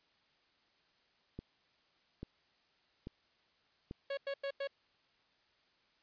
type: click train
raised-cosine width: 3 ms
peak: -30 dBFS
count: 4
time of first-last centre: 1.39-3.911 s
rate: 1.19 Hz
type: tone bursts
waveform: 45% pulse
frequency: 554.4 Hz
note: C#5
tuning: in tune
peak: -36 dBFS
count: 4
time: 4.1-4.674 s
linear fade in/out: 5 ms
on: 73 ms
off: 94 ms
effects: white hiss -72 dBFS RMS until 6.02 s + resampled to 11025 Hz